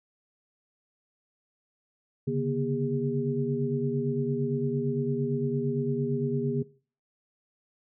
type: tone cluster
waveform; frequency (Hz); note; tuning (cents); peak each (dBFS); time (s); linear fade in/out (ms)
sine; 135.8 / 144.6 / 239.8 / 405.8; C#3 / D3 / A#3 / G#4; -35 / -27 / +49 / -40; -31; 2.27-6.63; 10
effects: noise-tail reverb RT60 0.4 s tail -19 dB re dry